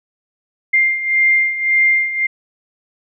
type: beating tone pair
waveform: sine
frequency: 2103 / 2104.8 Hz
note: C7 / C7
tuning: +8 / +10 cents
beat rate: 1.8 Hz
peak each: -18 / -13 dBFS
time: 0.73-2.27 s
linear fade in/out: 10 ms
effects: none